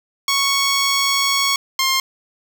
10% pulse tone pair in turn, 1108.7 / 1062.1 Hz, C#6 / C6, 0 / +26 cents, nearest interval minor second, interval 74 cents, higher first, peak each -7 dBFS, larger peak neither, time 0.28-1.56 / 1.79-2 s, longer first, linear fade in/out 2 ms, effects none

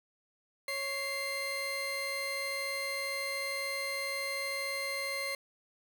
30% pulse tone pair together, 551.5 / 2093 Hz, C#5 / C7, -9 / 0 cents, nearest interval octave + major seventh, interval 2309 cents, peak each -36 / -32 dBFS, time 0.68-5.35 s, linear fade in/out 2 ms, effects none

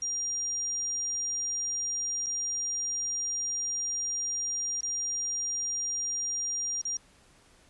sine tone with dropouts, 5700 Hz, F8, 34 cents sharp, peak -29 dBFS, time 0.02-6.97 s, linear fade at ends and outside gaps 2 ms, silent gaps 2.262-2.266 / 4.808-4.831 / 6.815-6.852 s, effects pink hiss -60 dBFS RMS until 7.69 s + resampled to 24000 Hz

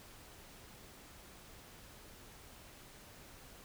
silence, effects pink hiss -56 dBFS RMS until 3.64 s

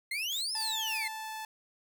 35% pulse exponential two-way sweep, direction up then down, 2045 to 5300 to 2045 Hz, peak -30 dBFS, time 0.11-1.08 s, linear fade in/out 5 ms, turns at 0.53 s
blue noise bursts, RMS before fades -46 dBFS, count 3, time 0.31-0.98 s, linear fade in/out 10 ms, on 110 ms, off 170 ms
sawtooth tone with pitch glide, 880 to 873.9 Hz, A5 to A5, 0 to -12 cents, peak -34 dBFS, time 0.55-1.45 s, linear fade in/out 2 ms, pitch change -12 cents, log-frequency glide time 1-1.33 s
effects none

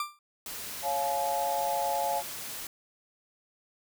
40% pulse tone with exponential decay, 1184 Hz, D6, 14 cents sharp, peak -26 dBFS, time 0-0.19 s, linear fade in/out 2 ms, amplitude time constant 41 ms
white noise, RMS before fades -39 dBFS, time 0.46-2.67 s, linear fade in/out 2 ms
sine chord, Db major, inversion none, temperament equal with one note detuned, 554.4 / 698.5 / 852.5 Hz, Db5 / F5 / Ab5, 0 / 0 / +45 cents, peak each -34 / -31 / -30 dBFS, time 0.82-2.23 s, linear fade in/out 50 ms
effects none

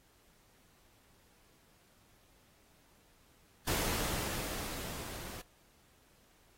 pink noise with level ramp, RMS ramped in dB -33 to -47 dBFS, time 3.67-5.42 s, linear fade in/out 10 ms, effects pink hiss -67 dBFS RMS until 6.57 s + AAC 48 kbps

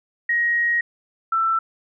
sine tone pair in turn, 1886 / 1333.6 Hz, A#6 / E6, +20 / +20 cents, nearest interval tritone, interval 600 cents, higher first, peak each -17 dBFS, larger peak neither, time 0.29-0.81 / 1.32-1.59 s, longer first, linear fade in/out 5 ms, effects none

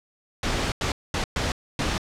pink noise bursts at uneven times, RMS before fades -25 dBFS, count 5, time 0.43-0.72 / 0.81-0.92 / 1.14-1.24 / 1.36-1.52 / 1.79-1.98 s, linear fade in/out 2 ms, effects low-pass 6000 Hz 12 dB/octave

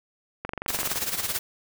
click train, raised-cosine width 0.5 ms, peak -16 dBFS, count 13, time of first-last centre 0.45-0.958 s, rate 23.6 Hz
white noise with tremolo, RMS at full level -26 dBFS, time 0.68-1.39 s, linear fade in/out 2 ms, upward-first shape sine, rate 18 Hz, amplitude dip 70%
effects none

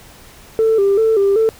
sine tone with vibrato, 419.8 Hz, G#4, 19 cents sharp, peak -9 dBFS, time 0.59-1.49 s, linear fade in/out 0 ms, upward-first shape square, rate 2.6 Hz, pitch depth 100 cents each way, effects tanh soft clip ceiling -7 dBFS + pink hiss -42 dBFS RMS until 1.59 s

